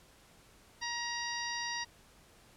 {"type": "harmonic tone with a mistuned harmonic", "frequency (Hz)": 948, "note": "A#5", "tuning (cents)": 29, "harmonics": [1, 2, 3, 4, 5, 6], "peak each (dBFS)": [-41, -39, -46, -46, -42, -43], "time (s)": [0.81, 1.85], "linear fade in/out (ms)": 20, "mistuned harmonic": 3, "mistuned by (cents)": -27, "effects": ["pink hiss -61 dBFS RMS until 2.56 s", "low-pass 12000 Hz 12 dB/octave"]}